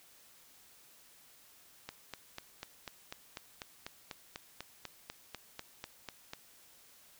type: click train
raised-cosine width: 0.2 ms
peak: -24 dBFS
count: 19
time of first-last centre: 1.89-6.334 s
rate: 4.05 Hz
effects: white hiss -61 dBFS RMS until 7.19 s